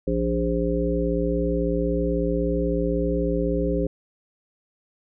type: harmonic tone with a mistuned harmonic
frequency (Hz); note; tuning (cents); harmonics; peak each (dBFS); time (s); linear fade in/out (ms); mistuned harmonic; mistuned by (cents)
58.1; A#1; -5; 1 / 3 / 5 / 7 / 9; -27 / -27 / -27 / -27 / -27; 0.07-3.87; 5; 3; -18
effects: none